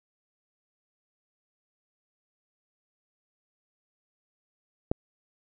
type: click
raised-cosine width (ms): 2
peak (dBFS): -11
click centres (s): 4.915
effects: none